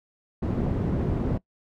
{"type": "low-pass noise", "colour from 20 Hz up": "white", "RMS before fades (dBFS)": -26, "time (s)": [0.42, 1.38], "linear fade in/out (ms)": 10, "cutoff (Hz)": 250, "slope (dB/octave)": 12, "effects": ["noise-tail reverb RT60 0.1 s tail -21 dB re dry"]}